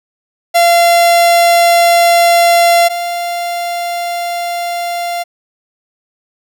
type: tone pair in turn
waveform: 45% pulse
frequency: 687 / 694.2 Hz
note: F5 / F5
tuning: -29 / -11 cents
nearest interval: unison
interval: 18 cents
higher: second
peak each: -6 / -16 dBFS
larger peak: first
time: 0.54-2.89 / 2.89-5.24 s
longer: neither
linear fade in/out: 20 ms
effects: none